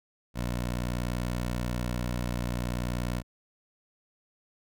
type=tone; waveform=15% pulse; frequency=60.5 Hz; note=B1; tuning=35 cents flat; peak=-23 dBFS; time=0.34-3.23 s; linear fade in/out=50 ms; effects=none